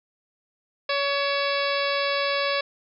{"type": "harmonic tone with a mistuned harmonic", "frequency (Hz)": 563, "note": "C#5", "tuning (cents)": 27, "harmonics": [1, 2, 3, 4, 5, 6, 7, 8, 9], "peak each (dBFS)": [-26, -29, -31, -32, -33, -34, -34, -35, -36], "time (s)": [0.89, 2.61], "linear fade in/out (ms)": 5, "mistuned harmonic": 5, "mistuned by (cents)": -74, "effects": []}